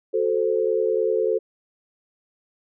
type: chord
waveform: sine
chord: F# diminished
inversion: none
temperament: equal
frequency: 370 / 440 / 523.3 Hz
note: F#4 / A4 / C5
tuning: 0 / 0 / 0 cents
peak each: -25 / -21 / -25 dBFS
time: 0.13-1.39 s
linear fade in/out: 20 ms
effects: none